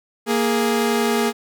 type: tone pair together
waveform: sawtooth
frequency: 233.1 / 415.3 Hz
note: A#3 / G#4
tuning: 0 / 0 cents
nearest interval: minor seventh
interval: 1000 cents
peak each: -16 dBFS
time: 0.26-1.33 s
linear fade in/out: 50 ms
effects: none